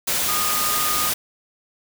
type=tone in noise; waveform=sine; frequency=1230 Hz; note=D#6; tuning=20 cents flat; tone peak=-25 dBFS; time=0.28-1.1 s; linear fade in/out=10 ms; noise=white; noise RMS=-22 dBFS; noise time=0.07-1.14 s; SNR=-6 dB; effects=none